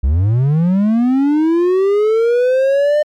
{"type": "linear sweep", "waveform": "triangle", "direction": "up", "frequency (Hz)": [60.5, 606], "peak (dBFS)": -8, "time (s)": [0.03, 3.03], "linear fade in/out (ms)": 10, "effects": ["MP3 96 kbps"]}